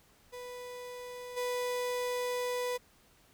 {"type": "tone with level steps", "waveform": "35% pulse", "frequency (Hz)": 493.9, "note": "B4", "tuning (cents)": 0, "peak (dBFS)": [-40, -30], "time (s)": [0.32, 2.78], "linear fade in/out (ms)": 20, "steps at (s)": 1.36, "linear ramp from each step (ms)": 20, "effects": ["pink hiss -64 dBFS RMS until 3.33 s"]}